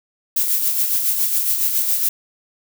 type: noise with tremolo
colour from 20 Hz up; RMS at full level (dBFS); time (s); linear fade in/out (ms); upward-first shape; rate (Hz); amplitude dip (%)
violet; -17; 0.36-2.09; 5; sine; 7.2; 45
effects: none